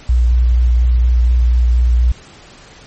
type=tone with vibrato; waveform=sine; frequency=60.1 Hz; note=B1; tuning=46 cents flat; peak=-8 dBFS; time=0.09-2.12 s; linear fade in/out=5 ms; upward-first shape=sine; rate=4.2 Hz; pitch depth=18 cents each way; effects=pink hiss -40 dBFS RMS until 2.86 s + MP3 32 kbps